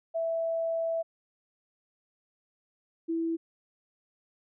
sine tone pair in turn, 659.3 / 329.6 Hz, E5 / E4, 0 / 0 cents, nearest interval octave, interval 1200 cents, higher first, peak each -27 dBFS, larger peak neither, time 0.14-1.03 / 3.08-3.37 s, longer first, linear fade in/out 20 ms, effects none

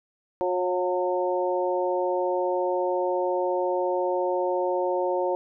harmonic tone with a mistuned harmonic, 180 Hz, F#3, 47 cents flat, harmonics 2 / 3 / 4 / 5, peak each -27 / -26 / -32 / -30 dBFS, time 0.41-5.35 s, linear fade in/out 0 ms, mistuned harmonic 3, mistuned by +18 cents, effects none

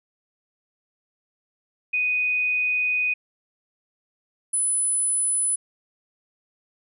sine tone pair in turn, 2489 / 10014 Hz, D#7 / D#9, 0 / +10 cents, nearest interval 2 octaves, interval 2410 cents, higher second, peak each -20 dBFS, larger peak neither, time 1.93-3.14 / 4.53-5.56 s, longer first, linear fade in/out 10 ms, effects none

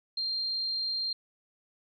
sine tone, 4186 Hz, C8, in tune, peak -29 dBFS, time 0.17-1.13 s, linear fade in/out 5 ms, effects none

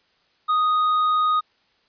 sine tone with tanh clipping, 1244 Hz, D#6, 1 cent flat, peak -18 dBFS, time 0.48-1.41 s, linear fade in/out 20 ms, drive 5 dB, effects white hiss -63 dBFS RMS until 1.88 s + resampled to 11025 Hz

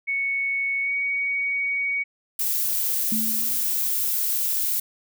sine tone with pitch glide, 2217 to 2244 Hz, C#7 to C#7, 0 to +21 cents, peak -22 dBFS, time 0.07-2.04 s, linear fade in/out 20 ms, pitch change +21 cents, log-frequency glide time 0.82-0.91 s
violet noise, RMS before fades -24 dBFS, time 2.39-4.8 s, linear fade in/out 5 ms
sine tone with exponential decay, 221 Hz, A3, 8 cents sharp, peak -23 dBFS, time 3.12-3.81 s, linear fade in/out 2 ms, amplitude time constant 150 ms
effects none

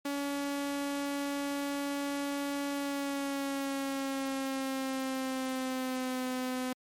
sawtooth tone with pitch glide, 282.8 to 254.9 Hz, C#4 to C4, +35 to -45 cents, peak -28 dBFS, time 0.05-6.73 s, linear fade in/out 5 ms, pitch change -180 cents, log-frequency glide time 2.72-6.27 s, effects MP3 64 kbps

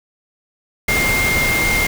sine tone in noise, 2116 Hz, C7, 19 cents sharp, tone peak -16 dBFS, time 0.88-1.87 s, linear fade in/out 5 ms, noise pink, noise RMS -20 dBFS, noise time 0.88-1.87 s, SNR +1 dB, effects none

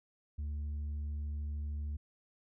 sine tone with tanh clipping, 73.9 Hz, D2, 11 cents sharp, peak -36 dBFS, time 0.38-1.97 s, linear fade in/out 10 ms, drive 3 dB, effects none

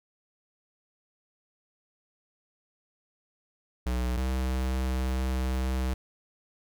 square tone pair in turn, 61.8 / 64.44 Hz, B1 / C2, +2 / -26 cents, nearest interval minor second, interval 72 cents, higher second, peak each -27 dBFS, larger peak neither, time 3.86-4.17 / 4.17-5.94 s, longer second, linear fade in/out 5 ms, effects none

